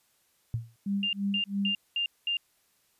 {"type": "tone with exponential decay", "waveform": "sine", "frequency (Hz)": 115.2, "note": "A#2", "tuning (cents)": -20, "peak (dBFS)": -24, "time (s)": [0.54, 0.76], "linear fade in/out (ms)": 0, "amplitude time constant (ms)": 46}
{"type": "tone with tremolo", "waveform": "sine", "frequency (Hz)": 199.3, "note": "G3", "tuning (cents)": 29, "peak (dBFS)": -25, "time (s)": [0.86, 1.75], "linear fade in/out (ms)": 5, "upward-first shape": "sine", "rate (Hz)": 3, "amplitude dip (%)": 100}
{"type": "tone bursts", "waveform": "sine", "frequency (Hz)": 2800, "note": "F7", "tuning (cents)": 4, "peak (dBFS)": -26, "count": 5, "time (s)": [1.03, 2.37], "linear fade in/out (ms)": 2, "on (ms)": 100, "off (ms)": 210}
{"effects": ["white hiss -69 dBFS RMS until 2.99 s", "resampled to 32000 Hz"]}